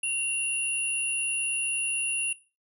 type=tone pair together; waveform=sine; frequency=2759 / 9832 Hz; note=F7 / D#9; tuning=-22 / -22 cents; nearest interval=octave + minor seventh; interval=2200 cents; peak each=-28 dBFS; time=0.03-2.33 s; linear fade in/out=5 ms; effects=noise-tail reverb RT60 0.3 s tail -18 dB re dry + tanh soft clip ceiling -18 dBFS